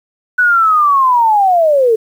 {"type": "linear sweep", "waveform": "sine", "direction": "down", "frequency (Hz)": [1496, 428.8], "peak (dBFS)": -7, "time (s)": [0.38, 1.96], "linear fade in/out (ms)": 10, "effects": ["7-bit"]}